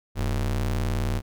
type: ring-modulated tone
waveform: square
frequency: 69.3 Hz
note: C#2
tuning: in tune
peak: -21 dBFS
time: 0.15-1.22 s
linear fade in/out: 50 ms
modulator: 29.6 Hz
effects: none